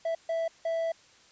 triangle tone bursts at uneven times, 659 Hz, E5, 1 cent flat, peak -25 dBFS, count 3, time 0.05-0.15 / 0.29-0.48 / 0.65-0.92 s, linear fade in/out 5 ms, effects white hiss -58 dBFS RMS until 1.31 s + resampled to 16000 Hz

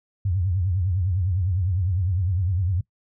sine tone with vibrato, 91.7 Hz, F#2, 15 cents flat, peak -20 dBFS, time 0.25-2.81 s, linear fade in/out 5 ms, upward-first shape triangle, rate 9.9 Hz, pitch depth 200 cents each way, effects noise-tail reverb RT60 0.1 s tail -20 dB re dry

